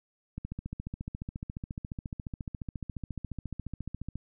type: click train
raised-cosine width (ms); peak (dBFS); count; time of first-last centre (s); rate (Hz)
5; -24; 55; 0.38-4.156; 14.3
effects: none